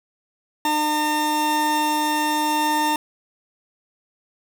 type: tone pair together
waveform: 40% pulse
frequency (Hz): 303.3 / 909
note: D#4 / A#5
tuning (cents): -44 / -44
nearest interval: octave + perfect fifth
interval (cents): 1900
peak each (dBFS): -24 / -19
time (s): 0.65-2.96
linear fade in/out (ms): 2
effects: none